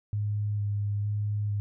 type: tone with vibrato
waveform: sine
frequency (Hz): 103.3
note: G#2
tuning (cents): -9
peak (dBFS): -26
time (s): 0.13-1.6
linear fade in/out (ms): 0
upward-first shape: square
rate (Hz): 1.1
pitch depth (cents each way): 13
effects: none